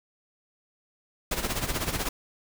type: noise with tremolo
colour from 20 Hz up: pink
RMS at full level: -27 dBFS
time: 1.31-2.09 s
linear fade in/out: 5 ms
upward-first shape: sine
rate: 16 Hz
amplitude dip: 70%
effects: none